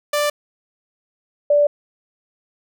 sawtooth / sine tone pair in turn, 589 / 583.9 Hz, D5 / D5, +5 / -10 cents, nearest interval unison, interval 15 cents, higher first, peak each -13 / -11 dBFS, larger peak second, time 0.13-0.3 / 1.5-1.67 s, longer neither, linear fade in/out 5 ms, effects none

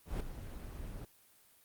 brown noise with ADSR envelope, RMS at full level -34 dBFS, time 0.05-1.05 s, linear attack 150 ms, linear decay 9 ms, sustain -10 dB, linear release 4 ms, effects white hiss -65 dBFS RMS until 1.64 s + Opus 32 kbps

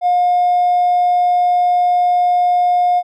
sine tone with hard clipping, 714 Hz, F5, 38 cents sharp, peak -11 dBFS, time 0.01-3.03 s, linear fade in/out 50 ms, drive 1 dB, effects none

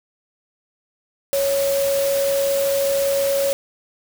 sine tone in noise, 554.4 Hz, C#5, in tune, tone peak -17 dBFS, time 1.33-3.53 s, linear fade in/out 0 ms, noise white, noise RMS -28 dBFS, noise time 1.33-3.53 s, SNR +8 dB, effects none

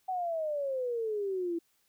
sine exponential sweep, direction down, 760 to 330.6 Hz, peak -30 dBFS, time 0.08-1.59 s, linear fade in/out 10 ms, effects white hiss -72 dBFS RMS until 1.88 s

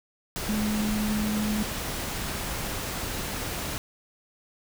sine tone in noise, 212 Hz, G#3, 36 cents sharp, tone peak -25 dBFS, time 0.49-1.63 s, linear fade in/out 0 ms, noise pink, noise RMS -32 dBFS, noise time 0.36-3.78 s, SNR +4 dB, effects none

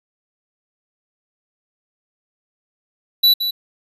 square tone with echo, 3951 Hz, B7, in tune, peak -10 dBFS, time 3.23-3.34 s, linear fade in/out 10 ms, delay 170 ms, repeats 1, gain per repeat -9 dB, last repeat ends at 3.51 s, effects resampled to 32000 Hz

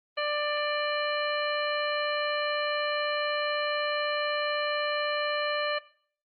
harmonic tone, 592 Hz, D5, 14 cents sharp, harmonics 1 / 2 / 3 / 4 / 5 / 7, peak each -30 / -33 / -35 / -36 / -37 / -38 dBFS, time 0.17-5.79 s, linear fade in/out 10 ms, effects noise-tail reverb RT60 0.5 s tail -18 dB re dry + Opus 32 kbps

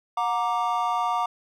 triangle chord, Gb augmented, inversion none, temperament equal with one note detuned, 725.2 / 932.3 / 1174.7 Hz, Gb5 / Bb5 / D6, -35 / 0 / 0 cents, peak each -25 dBFS, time 0.17-1.26 s, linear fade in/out 5 ms, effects none

